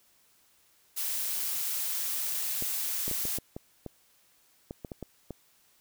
blue noise, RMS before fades -32 dBFS, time 0.96-3.39 s, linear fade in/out 20 ms
clicks, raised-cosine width 2 ms, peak -24 dBFS, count 12, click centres 2.624 / 3.08 / 3.113 / 3.253 / 3.385 / 3.565 / 3.863 / 4.709 / 4.848 / 4.918 / 5.027 / 5.307 s
effects white hiss -65 dBFS RMS until 5.8 s

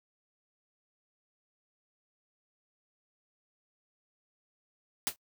white noise with exponential decay, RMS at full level -26 dBFS, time 5.07-5.16 s, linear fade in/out 0 ms, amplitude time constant 18 ms, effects noise-tail reverb RT60 0.1 s tail -25 dB re dry

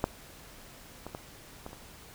clicks, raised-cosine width 1 ms, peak -11 / -25 / -23 / -26 / -30 dBFS, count 5, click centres 0.041 / 1.066 / 1.149 / 1.664 / 1.731 s, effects pink hiss -51 dBFS RMS until 2.14 s

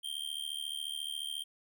square tone with amplitude modulation, 3174 Hz, G7, 21 cents sharp, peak -33 dBFS, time 0.03-1.44 s, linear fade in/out 20 ms, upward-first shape sine, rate 74.2 Hz, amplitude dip 95%, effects none

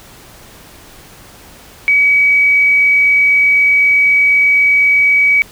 sine tone, 2272 Hz, C#7, 42 cents sharp, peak -7 dBFS, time 1.88-5.42 s, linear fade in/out 0 ms, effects pink hiss -39 dBFS RMS until 5.51 s

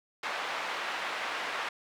pink band-pass noise, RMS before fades -35 dBFS, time 0.23-1.69 s, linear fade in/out 5 ms, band 850 to 2600 Hz, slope 12 dB/octave, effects none

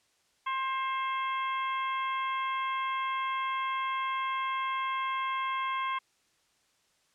harmonic tone with a mistuned harmonic, 530 Hz, C5, 22 cents sharp, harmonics 2 / 3 / 4 / 5 / 6, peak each -30 / -42 / -38 / -44 / -44 dBFS, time 0.46-5.99 s, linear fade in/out 10 ms, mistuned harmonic 6, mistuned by +34 cents, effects white hiss -70 dBFS RMS until 7.14 s + low-pass 8000 Hz 12 dB/octave

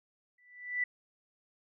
sine tone with exponential growth, 1975.5 Hz, B6, in tune, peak -26 dBFS, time 0.38-0.84 s, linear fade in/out 5 ms, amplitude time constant 100 ms, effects none

